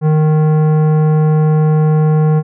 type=tone with tanh clipping; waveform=sine; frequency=154.5 Hz; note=D#3; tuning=12 cents flat; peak=-10 dBFS; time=0.01-2.43 s; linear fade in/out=50 ms; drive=14 dB; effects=none